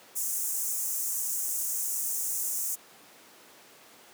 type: high-pass noise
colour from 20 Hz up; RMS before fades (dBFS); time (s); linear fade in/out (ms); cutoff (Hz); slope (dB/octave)
pink; -31; 0.15-2.76; 20; 6400; 48
effects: pink hiss -53 dBFS RMS until 4.13 s + high-pass 300 Hz 12 dB/octave